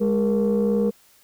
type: tone cluster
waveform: sine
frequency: 206.3 / 408 / 470.6 Hz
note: G#3 / G#4 / A#4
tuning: -11 / -31 / +16 cents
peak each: -19 / -27 / -20 dBFS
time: 0-0.91 s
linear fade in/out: 20 ms
effects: tanh soft clip ceiling -13 dBFS + white hiss -56 dBFS RMS until 1.23 s